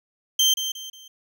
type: tone with echo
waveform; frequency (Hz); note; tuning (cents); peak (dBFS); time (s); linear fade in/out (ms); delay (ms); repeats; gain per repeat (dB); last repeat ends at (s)
30% pulse; 3136; G7; 0; -13; 0.39-0.54; 5; 180; 3; -9; 1.08
effects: none